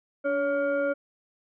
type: tone with frequency modulation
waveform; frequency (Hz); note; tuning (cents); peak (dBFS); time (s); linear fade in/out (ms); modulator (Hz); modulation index
sine; 561; C#5; +21; -23; 0.24-0.94; 20; 848; 0.78
effects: none

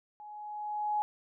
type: tone with level ramp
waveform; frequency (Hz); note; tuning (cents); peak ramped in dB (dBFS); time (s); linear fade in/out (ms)
sine; 840; G#5; +19; -45 to -26; 0.2-1.02; 0
effects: none

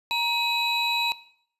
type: tone cluster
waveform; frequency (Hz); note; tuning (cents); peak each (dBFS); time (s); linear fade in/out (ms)
triangle; 939 / 2538 / 3934; A#5 / D#7 / B7; +12 / +34 / -7; -26; 0.11-1.12; 0
effects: noise-tail reverb RT60 0.6 s tail -17 dB re dry + resampled to 32000 Hz

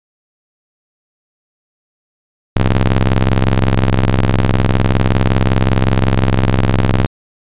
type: ring-modulated tone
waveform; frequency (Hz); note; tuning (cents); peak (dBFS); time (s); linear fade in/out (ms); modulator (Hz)
sawtooth; 65.41; C2; 0; -3; 2.56-7.06; 0; 42.5
effects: resampled to 8000 Hz

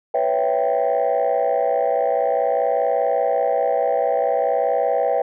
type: chord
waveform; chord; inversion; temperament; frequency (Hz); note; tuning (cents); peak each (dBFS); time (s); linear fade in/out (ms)
sine; C# half-diminished seventh; third; equal; 493.9 / 554.4 / 659.3 / 784; B4 / C#5 / E5 / G5; 0 / 0 / 0 / 0; -21; 0.14-5.22; 5
effects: tanh soft clip ceiling -11 dBFS

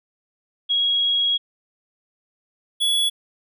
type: tone pair in turn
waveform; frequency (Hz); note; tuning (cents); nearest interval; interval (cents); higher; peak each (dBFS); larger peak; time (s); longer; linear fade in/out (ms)
sine / square; 3308 / 3385; G#7 / G#7; -8 / +32; unison; 40; second; -17 / -18; first; 0.69-1.38 / 2.8-3.1; first; 20
effects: none

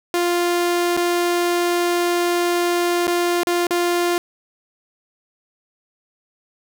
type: tone with dropouts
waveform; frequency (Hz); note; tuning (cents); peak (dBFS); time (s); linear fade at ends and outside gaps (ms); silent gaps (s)
sawtooth; 349.2; F4; 0; -13; 0.14-4.18; 1; 0.967-0.974 / 3.07-3.078 / 3.433-3.47 / 3.669-3.707
effects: none

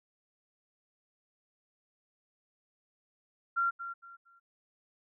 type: tone with echo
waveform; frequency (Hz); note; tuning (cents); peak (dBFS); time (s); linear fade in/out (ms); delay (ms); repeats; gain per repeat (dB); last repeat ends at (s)
sine; 1378; F6; -24; -26; 3.56-3.71; 20; 230; 3; -11; 4.4
effects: none

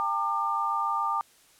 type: tone cluster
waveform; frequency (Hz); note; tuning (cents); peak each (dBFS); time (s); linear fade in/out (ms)
sine; 798 / 905 / 1198; G5 / A5 / D6; +31 / +48 / +34; -33 / -30 / -27; 0-1.21; 0
effects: white hiss -59 dBFS RMS until 1.59 s + low-pass 12000 Hz 12 dB/octave

